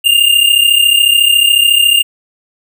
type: tone pair together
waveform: square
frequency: 2794 / 2828 Hz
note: F7 / F7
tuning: 0 / +21 cents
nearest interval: unison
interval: 21 cents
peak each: -10 dBFS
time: 0.04-2.03 s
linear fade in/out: 20 ms
effects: none